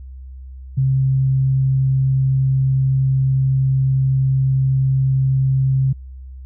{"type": "tone", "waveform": "sine", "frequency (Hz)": 133.3, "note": "C3", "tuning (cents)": 33, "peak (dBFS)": -13, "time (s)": [0.77, 5.93], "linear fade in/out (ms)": 10, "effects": ["added 65 Hz sine -32 dBFS peak until 6.45 s"]}